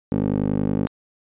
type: tone with band-pass filter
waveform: 15% pulse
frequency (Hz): 50.7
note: G#1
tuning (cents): -41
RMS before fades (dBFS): -22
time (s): 0.12-0.87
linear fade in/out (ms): 0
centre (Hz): 290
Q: 2.6
effects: resampled to 8000 Hz